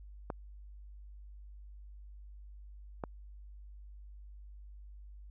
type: clicks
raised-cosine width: 1 ms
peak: -22 dBFS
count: 2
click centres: 0.302 / 3.038 s
effects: added 50 Hz sine -48 dBFS peak until 5.3 s